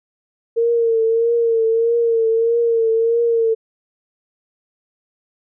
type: tone with vibrato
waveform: sine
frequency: 458.7 Hz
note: A#4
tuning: 28 cents flat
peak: -13 dBFS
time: 0.56-3.55 s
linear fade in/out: 20 ms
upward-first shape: triangle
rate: 1.6 Hz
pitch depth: 48 cents each way
effects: none